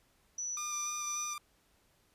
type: tone with tremolo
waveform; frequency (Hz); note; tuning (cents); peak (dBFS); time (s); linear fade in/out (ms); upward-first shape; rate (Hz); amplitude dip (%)
sine; 5930; F#8; +3; -35; 0.38-1.34; 5; square; 2.9; 25
type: tone with vibrato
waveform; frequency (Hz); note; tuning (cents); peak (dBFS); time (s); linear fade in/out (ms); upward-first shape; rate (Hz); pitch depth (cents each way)
sawtooth; 1200; D6; +37; -36; 0.57-1.38; 2; square; 3.4; 11
effects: pink hiss -70 dBFS RMS until 2.14 s + resampled to 32000 Hz